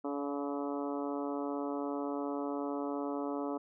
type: harmonic tone with a mistuned harmonic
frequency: 142.7 Hz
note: D3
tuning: 49 cents flat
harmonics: 2 / 3 / 4 / 5 / 6 / 7 / 8 / 9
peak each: -36 / -40 / -42 / -44 / -46 / -47 / -48 / -49 dBFS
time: 0.04-3.58 s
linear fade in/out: 10 ms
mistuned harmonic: 5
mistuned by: -22 cents
effects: none